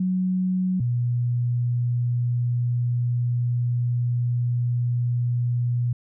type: tone pair in turn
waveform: sine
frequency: 185 / 121.27 Hz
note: F#3 / B2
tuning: 0 / -31 cents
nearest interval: perfect fifth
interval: 731 cents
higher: first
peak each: -20 dBFS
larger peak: neither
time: 0-0.8 / 0.8-5.93 s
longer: second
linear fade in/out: 5 ms
effects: none